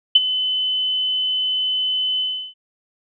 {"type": "tone with ADSR envelope", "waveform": "sine", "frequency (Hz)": 3027, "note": "F#7", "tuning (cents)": 39, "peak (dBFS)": -5, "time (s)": [0.15, 2.54], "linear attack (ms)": 7, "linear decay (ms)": 29, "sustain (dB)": -13, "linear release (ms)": 340, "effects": []}